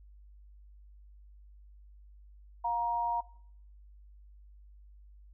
sine tone pair together, 709 / 942 Hz, F5 / A#5, +26 / +18 cents, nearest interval perfect fourth, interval 492 cents, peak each -35 / -29 dBFS, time 2.64-3.21 s, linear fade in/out 10 ms, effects noise-tail reverb RT60 0.6 s tail -20 dB re dry + added 50 Hz sine -52 dBFS peak until 5.33 s

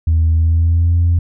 sine tone with pitch glide, 80.8 to 85.6 Hz, E2 to F2, -34 to -34 cents, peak -8 dBFS, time 0.07-1.19 s, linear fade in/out 5 ms, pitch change +100 cents, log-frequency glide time 0.34-0.96 s, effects tanh soft clip ceiling -7 dBFS

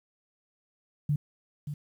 sine tone with echo, 146.83 Hz, D3, in tune, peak -23 dBFS, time 1.09-1.16 s, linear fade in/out 5 ms, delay 580 ms, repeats 1, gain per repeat -9 dB, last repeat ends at 1.74 s, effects 10-bit

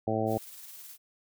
harmonic tone, 110 Hz, A2, in tune, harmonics 1 / 2 / 3 / 4 / 5 / 6 / 7, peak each -34 / -34 / -34 / -34 / -34 / -34 / -34 dBFS, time 0.07-0.38 s, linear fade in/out 5 ms
blue noise with tremolo, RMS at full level -46 dBFS, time 0.26-0.98 s, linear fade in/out 50 ms, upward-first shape square, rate 19 Hz, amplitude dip 25%
effects none

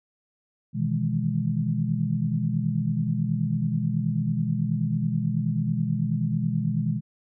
sine chord, E major seventh, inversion second, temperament equal, 123.47 / 155.56 / 164.81 / 207.7 Hz, B2 / D#3 / E3 / G#3, 0 / 0 / 0 / 0 cents, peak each -28 dBFS, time 0.73-7.01 s, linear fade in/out 50 ms, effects none

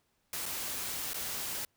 white noise with dropouts, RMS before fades -37 dBFS, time 0.33-1.65 s, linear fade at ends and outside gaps 2 ms, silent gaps 0.457-0.461 / 1.134-1.142 s, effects pink hiss -75 dBFS RMS until 1.76 s

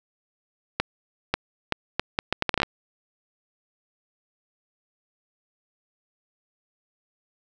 accelerating click train, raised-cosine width 0.3 ms, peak -5 dBFS, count 13, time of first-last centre 0.8-2.632 s, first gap 540 ms, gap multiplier 0.71, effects none

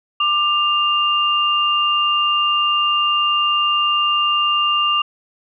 sine tone pair together, 1189.6 / 2800 Hz, D6 / F7, +22 / +4 cents, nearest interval octave + minor third, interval 1482 cents, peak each -17 dBFS, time 0.2-5.02 s, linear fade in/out 5 ms, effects none

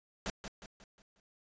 pink noise with echo, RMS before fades -36 dBFS, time 0.26-0.3 s, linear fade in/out 0 ms, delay 180 ms, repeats 5, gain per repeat -7 dB, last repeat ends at 1.2 s, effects resampled to 16000 Hz

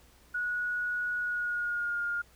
sine tone with pitch glide, 1460 to 1415.2 Hz, F#6 to F6, -24 to +23 cents, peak -29 dBFS, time 0.34-2.22 s, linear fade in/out 10 ms, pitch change -53 cents, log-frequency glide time 1.19-2.02 s, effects added 60 Hz sine -62 dBFS peak until 2.35 s + pink hiss -61 dBFS RMS until 2.35 s

